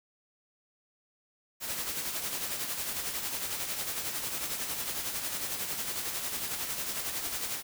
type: noise with tremolo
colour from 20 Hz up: white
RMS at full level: -33 dBFS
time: 1.6-7.63 s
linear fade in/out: 50 ms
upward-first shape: sine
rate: 11 Hz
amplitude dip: 45%
effects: none